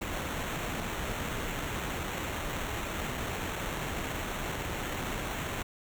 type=noise with sample-and-hold; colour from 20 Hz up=pink; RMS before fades=-35 dBFS; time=0.01-5.63 s; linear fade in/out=10 ms; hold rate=4900 Hz; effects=none